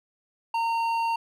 sine tone with hard clipping, 918 Hz, A#5, 27 cents flat, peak -25 dBFS, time 0.54-1.16 s, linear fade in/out 5 ms, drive 8 dB, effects none

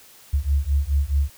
sine beating tone pair, 68.4 / 73.1 Hz, C#2 / D2, -23 / -7 cents, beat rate 4.7 Hz, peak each -21 dBFS, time 0.33-1.3 s, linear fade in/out 10 ms, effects white hiss -49 dBFS RMS until 1.37 s

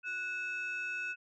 sine tone pair together, 1477 / 2604 Hz, F#6 / E7, -3 / -22 cents, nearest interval minor seventh, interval 981 cents, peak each -36 / -36 dBFS, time 0.03-1.16 s, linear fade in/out 50 ms, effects tanh soft clip ceiling -31 dBFS

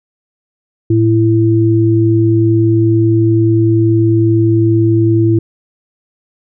sine tone pair together, 111.33 / 333.6 Hz, A2 / E4, +21 / +21 cents, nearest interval octave + perfect fifth, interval 1900 cents, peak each -10 dBFS, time 0.9-5.39 s, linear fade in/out 5 ms, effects none

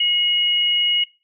sine tone pair together, 2169 / 2895 Hz, C#7 / F#7, -38 / -38 cents, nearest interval perfect fourth, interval 500 cents, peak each -26 / -16 dBFS, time 0-1.04 s, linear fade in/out 5 ms, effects noise-tail reverb RT60 0.3 s tail -20 dB re dry

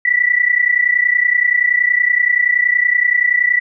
sine tone pair together, 1944.9 / 1975.5 Hz, B6 / B6, -27 / 0 cents, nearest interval unison, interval 27 cents, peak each -14 dBFS, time 0.05-3.6 s, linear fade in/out 5 ms, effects none

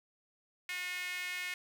sawtooth tone with high-pass filter, 361 Hz, F#4, 43 cents flat, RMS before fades -39 dBFS, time 0.69-1.54 s, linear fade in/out 2 ms, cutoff 2100 Hz, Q 4.1, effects none

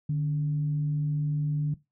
sine tone with frequency modulation, 148.8 Hz, D3, 23 cents sharp, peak -24 dBFS, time 0.09-1.74 s, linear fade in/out 5 ms, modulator 125 Hz, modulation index 0.25, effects noise-tail reverb RT60 0.2 s tail -17 dB re dry + high-pass 60 Hz 12 dB/octave

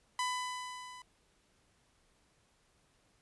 sawtooth tone with level ramp, 1000 Hz, B5, 21 cents sharp, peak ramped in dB -27 to -45 dBFS, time 0.19-1.02 s, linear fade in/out 2 ms, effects pink hiss -71 dBFS RMS until 3.21 s + resampled to 24000 Hz

